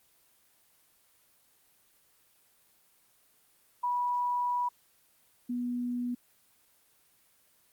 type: tone pair in turn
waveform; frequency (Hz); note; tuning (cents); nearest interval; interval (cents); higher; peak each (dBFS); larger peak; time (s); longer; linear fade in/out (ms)
sine; 977 / 244.2; B5 / B3; -19 / -19; 2 octaves; 2400; first; -27 / -30; first; 3.83-4.69 / 5.49-6.15; first; 10
effects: white hiss -66 dBFS RMS until 7.72 s + Opus 24 kbps